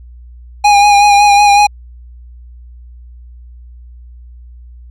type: tone with vibrato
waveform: square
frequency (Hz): 818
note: G#5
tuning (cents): -26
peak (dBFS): -5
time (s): 0.64-1.67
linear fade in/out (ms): 10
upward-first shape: sine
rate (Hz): 5.4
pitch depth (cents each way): 27
effects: added 60 Hz sine -32 dBFS peak until 4.9 s + low-pass 7000 Hz 12 dB/octave